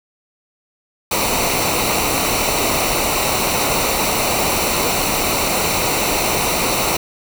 pink noise with comb filter, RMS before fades -18 dBFS, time 1.11-6.97 s, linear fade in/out 5 ms, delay 0.6 ms, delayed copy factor -0.65, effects none

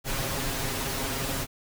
pink noise with comb filter, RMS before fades -30 dBFS, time 0.04-1.47 s, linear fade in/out 50 ms, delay 7.4 ms, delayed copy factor +0.75, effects none

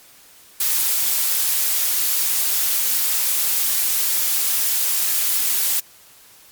blue noise, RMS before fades -19 dBFS, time 0.6-5.8 s, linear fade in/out 5 ms, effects white hiss -48 dBFS RMS until 6.51 s + MP3 96 kbps

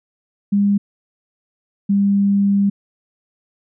sine tone pair in turn, 201.8 / 199.83 Hz, G#3 / G3, -49 / +34 cents, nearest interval unison, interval 17 cents, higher first, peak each -12 dBFS, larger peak neither, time 0.52-0.78 / 1.89-2.7 s, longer second, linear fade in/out 10 ms, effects none

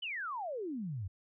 sine exponential sweep, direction down, 3098 to 86.3 Hz, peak -36 dBFS, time 0.02-1.08 s, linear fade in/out 10 ms, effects none

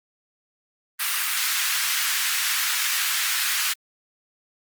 pink high-pass noise, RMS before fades -24 dBFS, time 0.99-3.74 s, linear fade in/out 20 ms, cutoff 1400 Hz, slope 24 dB/octave, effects Opus 32 kbps

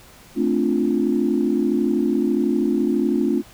sine chord, D minor seventh, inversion second, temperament equal, 220 / 261.6 / 293.7 / 349.2 Hz, A3 / C4 / D4 / F4, 0 / 0 / 0 / 0 cents, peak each -22 dBFS, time 0.35-3.43 s, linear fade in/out 50 ms, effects tanh soft clip ceiling -7 dBFS + pink hiss -47 dBFS RMS until 3.53 s

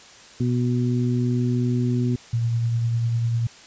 harmonic tone, 122.8 Hz, B2, 9 cents flat, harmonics 1 / 2 / 3, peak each -21 / -23 / -31 dBFS, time 0.4-2.16 s, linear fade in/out 5 ms
sine tone with tremolo, 116.54 Hz, A#2, in tune, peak -18 dBFS, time 2.33-3.47 s, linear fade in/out 5 ms, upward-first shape triangle, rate 10 Hz, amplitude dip 30%
effects white hiss -46 dBFS RMS until 3.66 s + resampled to 16000 Hz

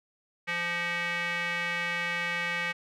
square tone with band-pass filter, 172.7 Hz, F3, 19 cents flat, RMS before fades -31 dBFS, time 0.47-2.73 s, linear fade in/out 20 ms, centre 2100 Hz, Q 3.3, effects none

